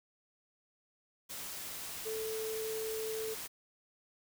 sine tone in noise, 440 Hz, A4, in tune, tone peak -36 dBFS, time 2.05-3.35 s, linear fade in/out 20 ms, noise white, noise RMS -43 dBFS, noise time 1.29-3.48 s, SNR +4 dB, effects none

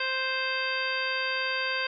harmonic tone, 523.3 Hz, C5, in tune, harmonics 1 / 2 / 3 / 4 / 5 / 6 / 7 / 9, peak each -36 / -36 / -31 / -37 / -33 / -38 / -40 / -37 dBFS, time 0-1.87 s, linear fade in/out 5 ms, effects none

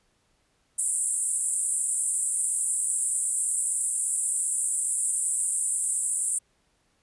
pink band-pass noise, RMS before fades -27 dBFS, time 0.78-6.39 s, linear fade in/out 10 ms, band 7900 to 10000 Hz, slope 96 dB/octave, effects pink hiss -69 dBFS RMS until 7.02 s + resampled to 24000 Hz

